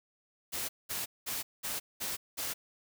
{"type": "noise bursts", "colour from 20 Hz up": "white", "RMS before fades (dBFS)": -36, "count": 6, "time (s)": [0.52, 2.54], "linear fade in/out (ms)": 20, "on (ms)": 170, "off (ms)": 200, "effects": []}